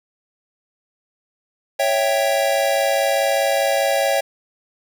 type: chord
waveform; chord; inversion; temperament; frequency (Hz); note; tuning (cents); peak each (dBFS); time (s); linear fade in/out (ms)
square; C# diminished; none; equal; 554.4 / 659.3 / 784; C#5 / E5 / G5; 0 / 0 / 0; -20 / -22 / -23; 1.79-4.21; 10
effects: none